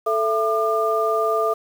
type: tone cluster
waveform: sine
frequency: 439.6 / 668 / 1202 Hz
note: A4 / E5 / D6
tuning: -2 / +23 / +40 cents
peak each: -22 dBFS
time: 0.06-1.54 s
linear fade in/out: 10 ms
effects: 7-bit